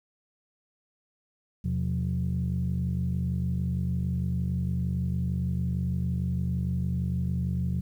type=tone cluster; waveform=sine; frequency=80.6 / 127.1 / 178.2 Hz; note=E2 / C3 / F3; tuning=-38 / -50 / +35 cents; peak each=-29 dBFS; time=1.64-7.81 s; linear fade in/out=10 ms; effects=tanh soft clip ceiling -19 dBFS + 10-bit